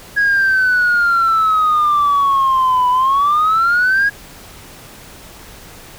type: exponential two-way sweep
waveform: sine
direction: down then up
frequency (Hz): 1661.2 to 987.8 to 1661.2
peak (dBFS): -9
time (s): 0.16-4.1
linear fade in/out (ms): 20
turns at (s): 2.89
effects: tanh soft clip ceiling -8 dBFS + pink hiss -38 dBFS RMS until 5.98 s